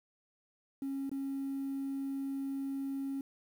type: tone with dropouts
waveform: triangle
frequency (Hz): 273.2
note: C#4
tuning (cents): -25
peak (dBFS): -31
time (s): 0.82-3.21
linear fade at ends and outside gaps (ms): 2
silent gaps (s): 1.095-1.115
effects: tanh soft clip ceiling -31 dBFS + 10-bit